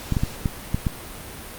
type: clicks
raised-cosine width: 5 ms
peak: -8 dBFS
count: 6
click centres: 0.123 / 0.168 / 0.235 / 0.458 / 0.745 / 0.868 s
effects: pink hiss -37 dBFS RMS until 1.58 s + Opus 48 kbps